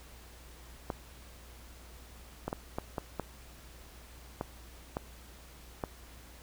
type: clicks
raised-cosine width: 1 ms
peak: -19 dBFS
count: 9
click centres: 0.902 / 2.48 / 2.529 / 2.785 / 2.982 / 3.197 / 4.411 / 4.969 / 5.838 s
effects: added 60 Hz sine -52 dBFS peak until 6.42 s + pink hiss -55 dBFS RMS until 6.42 s

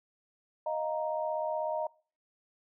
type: chord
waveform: sine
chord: Eb suspended second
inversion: none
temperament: equal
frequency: 622.3 / 698.5 / 932.3 Hz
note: Eb5 / F5 / Bb5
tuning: 0 / 0 / 0 cents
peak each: -32 / -38 / -35 dBFS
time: 0.66-1.87 s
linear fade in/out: 5 ms
effects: noise-tail reverb RT60 0.4 s tail -23 dB re dry

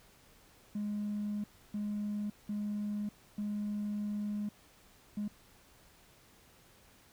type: tone bursts at uneven times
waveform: triangle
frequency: 207.7 Hz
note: G#3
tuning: in tune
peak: -30 dBFS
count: 5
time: 0.75-1.44 / 1.74-2.3 / 2.49-3.09 / 3.38-4.49 / 5.17-5.28 s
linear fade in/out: 5 ms
effects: tanh soft clip ceiling -30 dBFS + pink hiss -62 dBFS RMS until 7.12 s

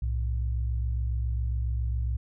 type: tone pair together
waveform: sine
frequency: 62.72 / 110 Hz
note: B1 / A2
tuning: +27 / 0 cents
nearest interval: minor seventh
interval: 973 cents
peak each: -26 / -33 dBFS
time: 0.02-2.17 s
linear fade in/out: 5 ms
effects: none

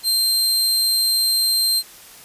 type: tone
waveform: sawtooth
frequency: 4157 Hz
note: C8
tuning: 12 cents flat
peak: -13 dBFS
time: 0.03-1.83 s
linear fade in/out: 50 ms
effects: white hiss -43 dBFS RMS until 2.24 s + resampled to 32000 Hz

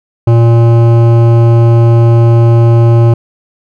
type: tone with hard clipping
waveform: sine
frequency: 116.54 Hz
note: A#2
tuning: in tune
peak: -5 dBFS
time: 0.27-3.14 s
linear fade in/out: 5 ms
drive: 14 dB
effects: none

